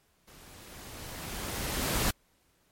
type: noise with level ramp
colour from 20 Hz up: pink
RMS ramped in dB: -54 to -27 dBFS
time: 0.27-2.11 s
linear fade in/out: 10 ms
effects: pink hiss -69 dBFS RMS until 2.71 s + MP3 64 kbps